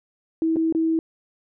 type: tone with dropouts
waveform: sine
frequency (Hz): 324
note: E4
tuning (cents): -30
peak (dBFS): -18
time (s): 0.42-0.99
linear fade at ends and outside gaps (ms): 1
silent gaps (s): 0.56-0.567 / 0.725-0.749
effects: none